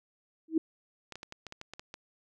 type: tone with exponential growth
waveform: sine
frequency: 321.1 Hz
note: E4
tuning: 45 cents flat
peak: -19 dBFS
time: 0.48-0.58 s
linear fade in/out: 5 ms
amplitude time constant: 21 ms
type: clicks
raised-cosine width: 0.2 ms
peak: -25 dBFS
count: 10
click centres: 1.123 / 1.156 / 1.231 / 1.324 / 1.467 / 1.524 / 1.614 / 1.736 / 1.795 / 1.941 s
effects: none